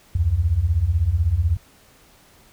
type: beating tone pair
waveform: sine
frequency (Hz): 72.3 / 88.3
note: D2 / F2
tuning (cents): -27 / +20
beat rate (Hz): 16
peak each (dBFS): -21 / -18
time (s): 0.15-1.57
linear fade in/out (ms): 5
effects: pink hiss -53 dBFS RMS until 2.52 s